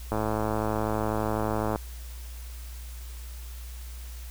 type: click train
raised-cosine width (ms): 1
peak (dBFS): -14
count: 178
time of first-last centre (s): 0.12-1.759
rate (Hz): 108
effects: added 60 Hz sine -37 dBFS peak until 4.3 s + white hiss -49 dBFS RMS until 4.3 s